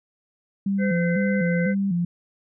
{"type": "tone with vibrato", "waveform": "sine", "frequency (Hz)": 185, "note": "F#3", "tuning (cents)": 0, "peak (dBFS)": -20, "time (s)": [0.66, 2.05], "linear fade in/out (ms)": 5, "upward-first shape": "square", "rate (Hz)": 2, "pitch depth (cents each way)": 110}
{"type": "harmonic tone", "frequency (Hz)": 512, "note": "C5", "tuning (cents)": -38, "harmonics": [1, 3, 4], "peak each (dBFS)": [-26, -31, -32], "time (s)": [0.78, 1.75], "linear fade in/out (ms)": 50}
{"effects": []}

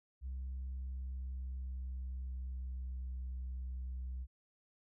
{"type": "tone with pitch glide", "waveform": "sine", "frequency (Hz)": [65, 63.52], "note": ["C2", "B1"], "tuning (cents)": [-11, 49], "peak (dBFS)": -37, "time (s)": [0.21, 4.27], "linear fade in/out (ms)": 50, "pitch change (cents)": -40, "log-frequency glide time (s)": [0.72, 3.18], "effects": ["tanh soft clip ceiling -37 dBFS"]}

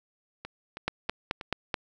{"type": "two click trains", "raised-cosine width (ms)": 0.3, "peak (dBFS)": [-11, -22], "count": [5, 4], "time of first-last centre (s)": [[0.88, 1.742], [0.45, 1.412]], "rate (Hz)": [4.64, 3.12], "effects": []}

